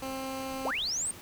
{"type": "tone", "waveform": "15% pulse", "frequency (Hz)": 265.3, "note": "C4", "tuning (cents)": 24, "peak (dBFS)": -28, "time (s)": [0.02, 0.71], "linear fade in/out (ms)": 5}
{"type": "linear sweep", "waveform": "sine", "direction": "up", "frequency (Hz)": [382.6, 8870], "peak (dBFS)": -29, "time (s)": [0.65, 1.11], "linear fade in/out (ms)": 2}
{"effects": ["pink hiss -48 dBFS RMS until 1.21 s"]}